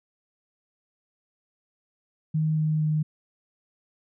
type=tone with pitch steps; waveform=sine; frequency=156.2 / 155.03 / 153.87 Hz; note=D#3 / D#3 / D#3; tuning=+7 / -6 / -19 cents; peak=-21 dBFS; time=2.34-3.03 s; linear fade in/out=10 ms; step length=230 ms; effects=none